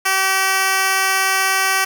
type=tone with high-pass filter; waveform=10% pulse; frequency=383.4 Hz; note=G4; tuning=38 cents flat; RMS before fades=-17 dBFS; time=0.05-1.85 s; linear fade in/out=10 ms; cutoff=820 Hz; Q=0.51; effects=none